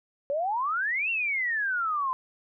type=exponential two-way sweep; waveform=sine; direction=up then down; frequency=546 to 2767 to 1014 Hz; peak=-25 dBFS; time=0.3-2.13 s; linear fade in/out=0 ms; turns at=1.1 s; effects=none